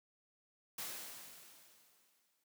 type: noise with exponential decay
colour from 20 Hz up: white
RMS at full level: -42 dBFS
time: 0.78-2.44 s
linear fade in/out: 5 ms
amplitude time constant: 360 ms
effects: noise-tail reverb RT60 0.2 s tail -26 dB re dry + high-pass 150 Hz 12 dB/octave